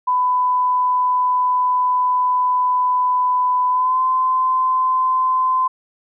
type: tone with pitch glide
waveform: sine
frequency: 1000 to 1028.7 Hz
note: B5 to C6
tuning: +21 to -30 cents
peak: -14 dBFS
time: 0.07-5.68 s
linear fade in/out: 10 ms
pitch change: +49 cents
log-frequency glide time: 3.69-4.01 s
effects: none